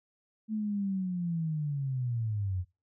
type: linear sweep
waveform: sine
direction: down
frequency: 220 to 87.31 Hz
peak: -29 dBFS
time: 0.48-2.65 s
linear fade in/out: 50 ms
effects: noise-tail reverb RT60 0.3 s tail -22 dB re dry